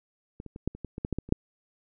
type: clicks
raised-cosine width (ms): 3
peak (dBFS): -26 / -29 / -27 / -14 / -29 / -22 / -23 / -16 / -15 / -17 / -30 / -7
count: 12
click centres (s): 0.401 / 0.463 / 0.561 / 0.676 / 0.75 / 0.847 / 0.981 / 1.049 / 1.127 / 1.186 / 1.29 / 1.324
effects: none